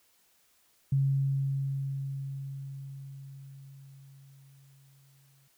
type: tone with exponential decay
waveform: sine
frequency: 136.9 Hz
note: C#3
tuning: 21 cents flat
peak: -22 dBFS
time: 0.92-5.48 s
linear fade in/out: 5 ms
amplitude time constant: 990 ms
effects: white hiss -67 dBFS RMS until 5.57 s